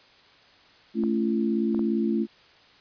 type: chord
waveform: sine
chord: A augmented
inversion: none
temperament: equal with one note detuned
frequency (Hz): 220 / 277.2 / 340.5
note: A3 / C#4 / E#4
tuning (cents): 0 / 0 / -44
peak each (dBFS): -24 / -30 / -27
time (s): 0.94-2.27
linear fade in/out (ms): 50
type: clicks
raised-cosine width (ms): 1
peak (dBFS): -25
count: 3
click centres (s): 1.037 / 1.747 / 1.793
effects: white hiss -55 dBFS RMS until 2.8 s + resampled to 11025 Hz